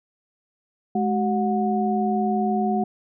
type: tone cluster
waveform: sine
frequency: 211.3 / 379.1 / 729 Hz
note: G#3 / F#4 / F#5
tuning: +30 / +42 / -26 cents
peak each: -22 / -27 / -24 dBFS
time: 0.95-2.84 s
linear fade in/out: 5 ms
effects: none